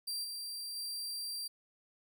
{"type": "tone with level steps", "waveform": "sawtooth", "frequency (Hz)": 4716, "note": "D8", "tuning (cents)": 6, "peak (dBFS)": [-33, -37, -35], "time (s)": [0.07, 1.48], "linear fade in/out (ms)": 10, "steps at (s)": [0.23, 0.75], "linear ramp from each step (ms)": 20, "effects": []}